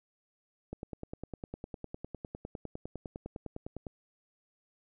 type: click train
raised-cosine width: 2 ms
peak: -26 dBFS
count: 32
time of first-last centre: 0.73-3.868 s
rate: 9.88 Hz
effects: none